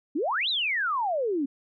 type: exponential two-way sweep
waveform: sine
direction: up then down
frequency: 261.6 to 4099 to 261.6 Hz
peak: -24 dBFS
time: 0.15-1.46 s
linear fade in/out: 10 ms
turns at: 0.49 s
effects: none